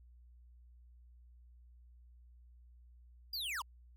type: linear sweep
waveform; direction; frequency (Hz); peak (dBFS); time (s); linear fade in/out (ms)
square; down; 4934 to 877; -38; 3.33-3.62; 5
effects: added 60 Hz sine -57 dBFS peak until 3.96 s